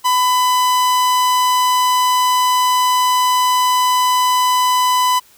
45% pulse tone, 1000 Hz, B5, 21 cents sharp, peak -12 dBFS, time 0.04-5.2 s, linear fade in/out 20 ms, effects white hiss -49 dBFS RMS until 5.37 s

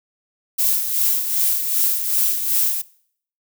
violet noise with tremolo, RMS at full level -17 dBFS, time 0.58-2.82 s, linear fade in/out 10 ms, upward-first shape sine, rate 2.6 Hz, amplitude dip 55%, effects noise-tail reverb RT60 0.6 s tail -21 dB re dry

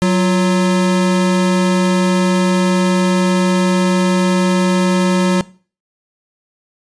square tone pair together, 185 / 351.2 Hz, F#3 / F4, 0 / +10 cents, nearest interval major seventh, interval 1110 cents, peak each -12 / -20 dBFS, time 0.02-5.41 s, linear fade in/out 0 ms, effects noise-tail reverb RT60 0.4 s tail -20 dB re dry + resampled to 22050 Hz

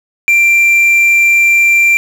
triangle tone with quantisation, 2363 Hz, D7, 10 cents sharp, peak -4 dBFS, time 0.28-1.97 s, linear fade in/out 0 ms, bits 5, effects none

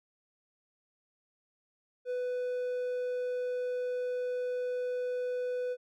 triangle tone, 497.3 Hz, B4, 12 cents sharp, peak -29 dBFS, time 2.05-5.77 s, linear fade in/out 50 ms, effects none

